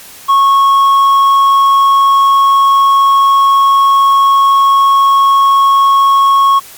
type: tone with hard clipping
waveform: sine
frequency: 1099 Hz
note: C#6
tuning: 15 cents flat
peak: -6 dBFS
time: 0.28-6.6 s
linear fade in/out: 20 ms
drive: 3 dB
effects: white hiss -34 dBFS RMS until 6.77 s + Opus 48 kbps